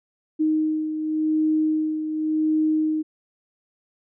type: beating tone pair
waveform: sine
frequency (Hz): 311.1 / 312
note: D#4 / D#4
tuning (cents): 0 / +5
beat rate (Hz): 0.9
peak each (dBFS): -20 / -28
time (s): 0.39-3.03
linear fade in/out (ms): 20
effects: none